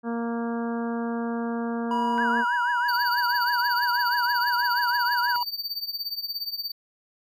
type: harmonic tone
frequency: 233.1 Hz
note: A#3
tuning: in tune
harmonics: 1 / 2 / 3 / 4 / 5 / 6 / 7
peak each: -27 / -33 / -37 / -39 / -41 / -43 / -44 dBFS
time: 0.03-2.45 s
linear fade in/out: 50 ms
type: tone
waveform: triangle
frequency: 967 Hz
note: B5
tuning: 37 cents flat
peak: -22 dBFS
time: 1.91-5.43 s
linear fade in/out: 2 ms
type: tone with vibrato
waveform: sine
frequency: 1524 Hz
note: G6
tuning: 49 cents flat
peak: -25 dBFS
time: 2.18-5.36 s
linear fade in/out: 0 ms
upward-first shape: triangle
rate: 6.2 Hz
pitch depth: 200 cents each way
type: tone with tremolo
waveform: square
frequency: 4600 Hz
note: D8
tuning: 37 cents flat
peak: -26 dBFS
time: 2.88-6.72 s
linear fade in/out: 10 ms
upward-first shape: triangle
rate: 17 Hz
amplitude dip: 90%
effects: none